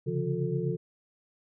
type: tone cluster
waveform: sine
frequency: 135.5 / 143.6 / 171.4 / 359.8 / 443.9 Hz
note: C#3 / D3 / F3 / F#4 / A4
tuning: -39 / -39 / -32 / -48 / +15 cents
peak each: -33 / -33 / -33 / -35 / -34 dBFS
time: 0.06-0.77 s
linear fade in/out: 20 ms
effects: none